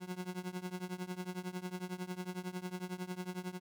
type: tone with tremolo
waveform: 30% pulse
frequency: 181.8 Hz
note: F#3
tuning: 30 cents flat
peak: -33 dBFS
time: 0-3.6 s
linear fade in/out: 50 ms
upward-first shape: triangle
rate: 11 Hz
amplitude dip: 95%
effects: none